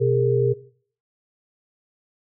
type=tone cluster; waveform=sine; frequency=125.4 / 405.9 / 458.2 Hz; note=B2 / G#4 / A#4; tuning=+27 / -40 / -30 cents; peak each=-21 dBFS; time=0-0.54 s; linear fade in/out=20 ms; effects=noise-tail reverb RT60 0.5 s tail -18 dB re dry